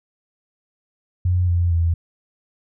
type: tone with pitch steps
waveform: sine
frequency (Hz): 90 / 86.88 / 83.88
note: F#2 / F2 / E2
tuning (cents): -47 / -8 / +31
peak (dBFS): -15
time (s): 1.25-1.94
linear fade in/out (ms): 5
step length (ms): 230
effects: none